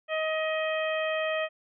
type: harmonic tone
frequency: 630 Hz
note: D#5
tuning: 21 cents sharp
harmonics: 1 / 2 / 3 / 4 / 5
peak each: -28 / -36 / -34 / -36 / -40 dBFS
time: 0.08-1.49 s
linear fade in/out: 50 ms
effects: none